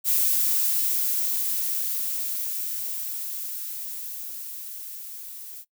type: noise with level ramp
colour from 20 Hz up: violet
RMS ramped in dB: -21 to -40 dBFS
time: 0.04-5.65 s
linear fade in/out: 50 ms
effects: noise-tail reverb RT60 0.1 s tail -19 dB re dry